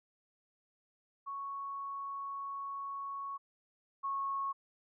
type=tone pair in turn; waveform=sine; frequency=1108.7 / 1099.1 Hz; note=C#6 / C#6; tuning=0 / -15 cents; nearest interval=unison; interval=15 cents; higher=first; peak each=-38 / -33 dBFS; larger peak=second; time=1.26-3.38 / 4.03-4.53 s; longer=first; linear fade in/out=20 ms; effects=none